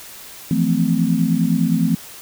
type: chord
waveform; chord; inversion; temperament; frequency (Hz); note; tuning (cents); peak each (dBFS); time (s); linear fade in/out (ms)
sine; F major seventh; third; equal with one note detuned; 164.81 / 174.61 / 220 / 257.1; E3 / F3 / A3 / C4; 0 / 0 / 0 / -30; -20; 0.51-1.95; 2
effects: white hiss -38 dBFS RMS until 2.21 s